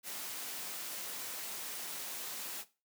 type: noise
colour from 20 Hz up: white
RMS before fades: -42 dBFS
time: 0.03-2.65 s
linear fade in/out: 50 ms
effects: noise-tail reverb RT60 0.3 s tail -17 dB re dry + high-pass 200 Hz 12 dB/octave